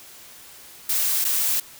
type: noise with dropouts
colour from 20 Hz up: blue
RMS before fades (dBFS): -22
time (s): 0.89-1.6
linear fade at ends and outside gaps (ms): 5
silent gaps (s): 1.244-1.248
effects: white hiss -45 dBFS RMS until 1.79 s